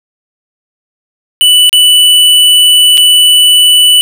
square tone with dropouts, 2973 Hz, F#7, 8 cents sharp, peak -3 dBFS, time 1.41-4.01 s, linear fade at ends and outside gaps 0 ms, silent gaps 1.694-1.729 / 2.973-2.978 s, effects 7-bit

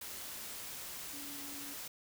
sine tone in noise, 284.3 Hz, C#4, 44 cents sharp, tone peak -50 dBFS, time 1.13-1.74 s, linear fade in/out 5 ms, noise white, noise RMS -45 dBFS, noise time 0.01-1.88 s, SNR -8 dB, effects none

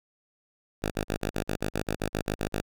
5% pulse tone bursts, 52 Hz, G#1, 3 cents sharp, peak -16 dBFS, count 14, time 0.82-2.617 s, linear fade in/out 20 ms, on 94 ms, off 37 ms, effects none

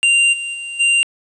square tone with level steps, 2780 Hz, F7, 9 cents flat, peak -11 / -23 / -26 / -12 dBFS, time 0.03-1.03 s, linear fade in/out 0 ms, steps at 0.32 / 0.53 / 0.79 s, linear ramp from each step 20 ms, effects resampled to 22050 Hz + 8-bit

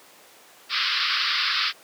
white band-pass noise, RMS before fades -24 dBFS, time 0.69-1.73 s, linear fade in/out 50 ms, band 1100 to 5100 Hz, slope 96 dB/octave, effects pink hiss -50 dBFS RMS until 1.83 s + high-pass 400 Hz 12 dB/octave

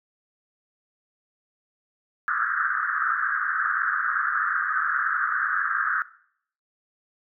white band-pass noise, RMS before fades -25 dBFS, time 2.28-6.02 s, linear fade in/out 0 ms, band 1200 to 1700 Hz, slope 96 dB/octave, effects noise-tail reverb RT60 0.6 s tail -18 dB re dry

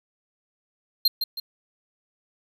square tone with echo, 4186 Hz, C8, in tune, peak -16 dBFS, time 1.05-1.08 s, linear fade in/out 5 ms, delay 160 ms, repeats 2, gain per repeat -7 dB, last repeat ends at 1.4 s, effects 9-bit

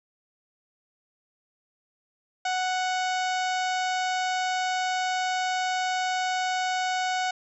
harmonic tone, 740 Hz, F#5, in tune, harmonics 1 / 2 / 3 / 4 / 5 / 6 / 7 / 8 / 9 / 10, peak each -26 / -32 / -36 / -38 / -40 / -42 / -43 / -44 / -45 / -46 dBFS, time 2.45-7.31 s, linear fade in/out 5 ms, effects none

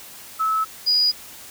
sine tone pair in turn, 1300 / 4908 Hz, E6 / D#8, -24 / -25 cents, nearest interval octave + major seventh, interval 2299 cents, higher second, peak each -18 / -15 dBFS, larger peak second, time 0.39-0.65 / 0.86-1.12 s, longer neither, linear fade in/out 20 ms, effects white hiss -41 dBFS RMS until 1.5 s

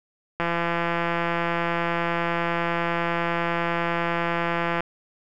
click train, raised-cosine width 0.5 ms, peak -10 dBFS, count 750, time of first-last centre 0.4-4.806 s, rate 170 Hz, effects none

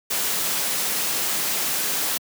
white noise, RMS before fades -24 dBFS, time 0.1-2.18 s, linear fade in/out 10 ms, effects high-pass 150 Hz 12 dB/octave

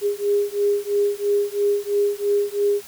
sine beating tone pair, 406.4 / 409.4 Hz, G#4 / G#4, -38 / -25 cents, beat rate 3 Hz, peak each -21 dBFS, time 0.01-2.82 s, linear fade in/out 50 ms, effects white hiss -42 dBFS RMS until 2.87 s

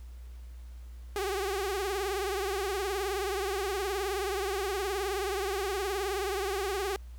sawtooth tone with vibrato, 392 Hz, G4, in tune, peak -26 dBFS, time 1.16-6.96 s, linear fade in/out 0 ms, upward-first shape triangle, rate 19 Hz, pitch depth 130 cents each way, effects added 60 Hz sine -42 dBFS peak until 7.18 s + pink hiss -63 dBFS RMS until 7.18 s

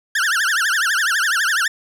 40% pulse tone with vibrato, 1568 Hz, G6, in tune, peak -15 dBFS, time 0.15-1.68 s, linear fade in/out 5 ms, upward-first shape triangle, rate 12 Hz, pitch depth 300 cents each way, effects low-pass 12000 Hz 12 dB/octave + 9-bit

